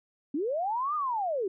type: linear two-way sweep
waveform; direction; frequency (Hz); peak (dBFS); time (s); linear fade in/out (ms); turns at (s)
sine; up then down; 261.6 to 1244 to 355.7; -27; 0.34-1.48; 5; 0.95
effects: none